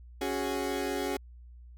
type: chord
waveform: 30% pulse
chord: C# suspended fourth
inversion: none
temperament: equal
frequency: 277.2 / 370 / 415.3 Hz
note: C#4 / F#4 / G#4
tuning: 0 / 0 / 0 cents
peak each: -32 dBFS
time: 0.21-1.17 s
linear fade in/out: 5 ms
effects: added 60 Hz sine -47 dBFS peak until 1.77 s